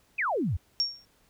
sine exponential sweep, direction down, 2667 to 71.9 Hz, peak -25 dBFS, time 0.18-0.57 s, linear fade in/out 10 ms
sine tone with exponential decay, 5530 Hz, F8, 18 cents flat, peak -20 dBFS, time 0.8-1.05 s, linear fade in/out 0 ms, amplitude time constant 54 ms
effects pink hiss -65 dBFS RMS until 1.29 s

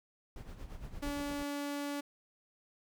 brown noise with tremolo, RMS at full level -43 dBFS, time 0.36-1.43 s, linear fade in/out 2 ms, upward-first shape sine, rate 8.7 Hz, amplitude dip 65%
sawtooth tone, 286.8 Hz, D4, 41 cents flat, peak -32 dBFS, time 1.02-2.01 s, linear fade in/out 10 ms
effects none

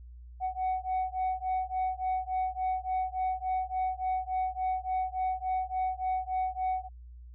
sine beating tone pair, 745 / 748.5 Hz, F#5 / F#5, +12 / +20 cents, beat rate 3.5 Hz, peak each -30 / -30 dBFS, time 0.4-6.89 s, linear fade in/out 50 ms, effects tanh soft clip ceiling -25 dBFS + added 60 Hz sine -45 dBFS peak until 7.34 s

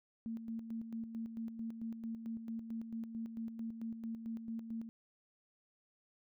sine tone with tremolo, 226.9 Hz, A#3, 47 cents flat, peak -38 dBFS, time 0.26-4.89 s, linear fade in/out 0 ms, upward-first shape square, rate 4.5 Hz, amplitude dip 55%, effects none

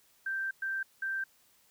sine tone bursts at uneven times, 1568 Hz, G6, in tune, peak -31 dBFS, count 3, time 0.26-0.51 / 0.62-0.83 / 1.02-1.24 s, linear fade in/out 5 ms, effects white hiss -66 dBFS RMS until 1.7 s

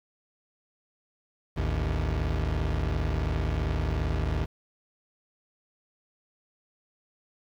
30% pulse tone pair together, 55 / 77.78 Hz, A1 / D#2, 0 / 0 cents, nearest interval tritone, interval 600 cents, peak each -26 dBFS, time 1.56-4.46 s, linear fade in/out 20 ms, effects low-pass 4000 Hz 12 dB/octave + 9-bit

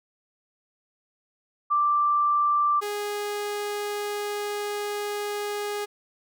sine / sawtooth tone pair in turn, 1176 / 413.1 Hz, D6 / G#4, +2 / -9 cents, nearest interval octave + tritone, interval 1811 cents, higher first, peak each -19 / -24 dBFS, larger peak first, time 1.7-2.81 / 2.81-5.86 s, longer second, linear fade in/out 20 ms, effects none

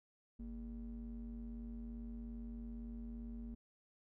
triangle ring-modulated tone, 90.4 Hz, F#2, 40 cents flat, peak -39 dBFS, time 0.39-3.55 s, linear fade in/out 10 ms, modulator 142 Hz, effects none

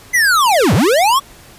square linear two-way sweep, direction down then up, 2058 to 82.41 to 1148 Hz, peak -10 dBFS, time 0.13-1.2 s, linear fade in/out 20 ms, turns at 0.74 s, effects pink hiss -41 dBFS RMS until 1.58 s + resampled to 32000 Hz

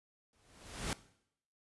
pink noise with exponential growth, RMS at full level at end -35 dBFS, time 0.33-0.93 s, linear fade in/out 1 ms, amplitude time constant 130 ms, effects noise-tail reverb RT60 0.7 s tail -18 dB re dry + resampled to 24000 Hz

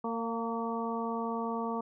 harmonic tone with a mistuned harmonic, 228.8 Hz, A#3, 32 cents flat, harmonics 1 / 2 / 3 / 4 / 5, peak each -35 / -37 / -40 / -38 / -39 dBFS, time 0.04-1.81 s, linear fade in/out 5 ms, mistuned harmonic 3, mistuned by +25 cents, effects none

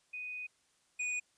sine / square tone pair in turn, 2489 / 2472 Hz, D#7 / D#7, 0 / -12 cents, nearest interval unison, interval 12 cents, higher first, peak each -39 / -34 dBFS, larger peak second, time 0.13-0.47 / 0.99-1.2 s, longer first, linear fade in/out 10 ms, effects white hiss -72 dBFS RMS until 1.37 s + resampled to 22050 Hz

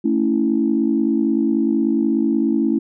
sine tone cluster, 222.5 / 278.8 / 329.1 Hz, A3 / C#4 / E4, +20 / +10 / -3 cents, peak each -19 dBFS, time 0.04-2.79 s, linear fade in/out 10 ms, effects tanh soft clip ceiling -5 dBFS

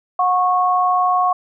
sine tone pair together, 727 / 1100 Hz, F#5 / C#6, -31 / -14 cents, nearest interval perfect fifth, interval 717 cents, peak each -16 dBFS, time 0.19-1.33 s, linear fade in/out 5 ms, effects none

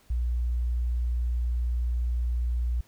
sine tone, 60 Hz, B1, 49 cents flat, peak -24 dBFS, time 0.1-2.81 s, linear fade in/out 5 ms, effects pink hiss -61 dBFS RMS until 2.87 s

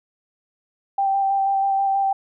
sine tone with vibrato, 784 Hz, G5, in tune, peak -17 dBFS, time 0.98-2.13 s, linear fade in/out 5 ms, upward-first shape square, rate 6.2 Hz, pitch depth 12 cents each way, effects none

